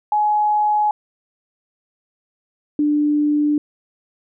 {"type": "tone pair in turn", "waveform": "sine", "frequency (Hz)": [842, 296.2], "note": ["G#5", "D4"], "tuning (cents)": [24, 15], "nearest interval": "octave + tritone", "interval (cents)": 1809, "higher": "first", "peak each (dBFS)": -14, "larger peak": "neither", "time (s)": [[0.12, 0.91], [2.79, 3.58]], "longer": "neither", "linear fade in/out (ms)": 2, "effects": []}